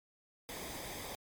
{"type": "noise with comb filter", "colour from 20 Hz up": "pink", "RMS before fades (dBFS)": -44, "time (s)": [0.49, 1.15], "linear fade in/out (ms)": 0, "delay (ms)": 0.71, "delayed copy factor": -0.55, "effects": ["MP3 96 kbps"]}